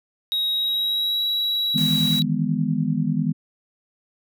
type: tone with pitch glide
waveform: triangle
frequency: 3800 to 3891 Hz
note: A#7 to B7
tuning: +33 to -27 cents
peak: -19 dBFS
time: 0.32-2.22 s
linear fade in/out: 0 ms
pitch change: +40 cents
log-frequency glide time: 0.51-1.23 s
type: chord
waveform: sine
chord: E major seventh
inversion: third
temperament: just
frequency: 154.51 / 164.81 / 206 / 247.2 Hz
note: D#3 / E3 / G#3 / B3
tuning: -12 / 0 / -14 / +2 cents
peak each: -25 dBFS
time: 1.74-3.33 s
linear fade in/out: 20 ms
type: noise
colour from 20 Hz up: white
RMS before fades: -35 dBFS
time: 1.77-2.2 s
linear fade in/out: 10 ms
effects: none